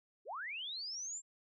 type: linear sweep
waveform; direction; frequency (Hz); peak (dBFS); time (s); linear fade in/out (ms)
sine; up; 339 to 7490; -40; 0.25-1.22; 50
effects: none